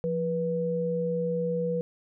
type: tone pair together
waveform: sine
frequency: 172.43 / 488 Hz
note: F3 / B4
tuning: -22 / -21 cents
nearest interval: octave + tritone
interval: 1801 cents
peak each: -30 / -27 dBFS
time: 0.04-1.81 s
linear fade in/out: 0 ms
effects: none